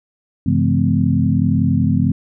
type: tone cluster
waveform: sine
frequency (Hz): 97.8 / 137.4 / 168.5 / 213.3 / 254.9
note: G2 / C#3 / E3 / G#3 / C4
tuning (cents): -4 / -15 / +38 / +46 / -45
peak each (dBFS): -19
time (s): 0.46-2.12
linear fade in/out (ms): 5
effects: none